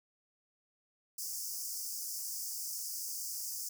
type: high-pass noise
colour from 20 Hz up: pink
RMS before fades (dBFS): -40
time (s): 1.18-3.69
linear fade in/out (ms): 5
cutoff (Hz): 4900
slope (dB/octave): 96
effects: none